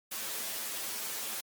white noise with comb filter, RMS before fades -37 dBFS, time 0.11-1.41 s, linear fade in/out 10 ms, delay 9.1 ms, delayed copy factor +0.85, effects high-pass 200 Hz 12 dB/octave + MP3 96 kbps

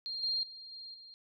sine tone with level steps, 4207 Hz, C8, 9 cents sharp, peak -36 / -30 / -46 / -44 / -50 dBFS, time 0.06-1.14 s, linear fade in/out 0 ms, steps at 0.23 / 0.43 / 0.72 / 0.94 s, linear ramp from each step 2 ms, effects none

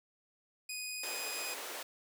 15% pulse tone, 2489 Hz, D#7, in tune, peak -32 dBFS, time 0.69-1.54 s, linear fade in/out 5 ms
pink high-pass noise, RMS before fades -43 dBFS, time 1.03-1.83 s, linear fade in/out 5 ms, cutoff 390 Hz, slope 24 dB/octave
effects none

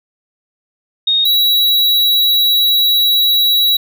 sine / square tone pair in turn, 3717 / 3897 Hz, A#7 / B7, -6 / -24 cents, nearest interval minor second, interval 82 cents, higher second, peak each -10 dBFS, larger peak neither, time 1.07-1.25 / 1.25-3.77 s, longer second, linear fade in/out 5 ms, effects none

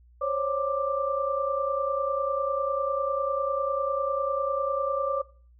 sine tone cluster, 534 / 564 / 1180 Hz, C5 / C#5 / D6, +35 / +30 / +8 cents, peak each -29 dBFS, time 0.21-5.22 s, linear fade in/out 10 ms, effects noise-tail reverb RT60 0.4 s tail -19 dB re dry + added 60 Hz sine -53 dBFS peak until 5.59 s

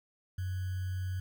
sine tone with sample-and-hold, 92.5 Hz, F#2, in tune, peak -32 dBFS, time 0.38-1.2 s, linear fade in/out 5 ms, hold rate 1575 Hz, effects none

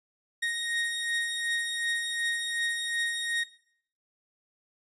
30% pulse beating tone pair, 1864.7 / 1867.4 Hz, A#6 / A#6, 0 / +3 cents, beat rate 2.7 Hz, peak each -33 / -27 dBFS, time 0.42-3.44 s, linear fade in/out 10 ms, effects noise-tail reverb RT60 0.6 s tail -17 dB re dry + resampled to 24000 Hz

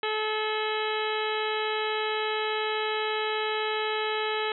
harmonic tone with a mistuned harmonic, 431.8 Hz, A4, 33 cents flat, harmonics 1 / 2 / 3 / 4 / 5 / 6 / 7 / 8 / 9, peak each -30 / -33 / -35 / -36 / -37 / -38 / -38 / -39 / -40 dBFS, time 0.03-4.52 s, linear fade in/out 2 ms, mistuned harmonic 8, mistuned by -80 cents, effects none

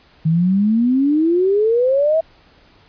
sine exponential sweep, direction up, 155.56 to 659.3 Hz, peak -12 dBFS, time 0.25-2.21 s, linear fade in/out 10 ms, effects pink hiss -51 dBFS RMS until 2.88 s + resampled to 11025 Hz

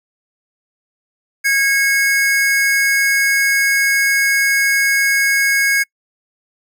square tone pair together, 1639.5 / 2187 Hz, G#6 / C#7, -23 / -24 cents, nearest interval perfect fourth, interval 499 cents, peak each -16 dBFS, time 1.44-5.84 s, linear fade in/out 20 ms, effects noise-tail reverb RT60 0.1 s tail -26 dB re dry

